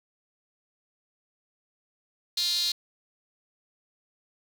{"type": "tone with high-pass filter", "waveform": "sawtooth", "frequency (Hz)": 349.8, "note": "F4", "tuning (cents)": 3, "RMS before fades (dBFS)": -27, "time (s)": [2.37, 2.72], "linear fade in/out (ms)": 5, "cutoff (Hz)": 4100, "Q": 9.4, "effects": []}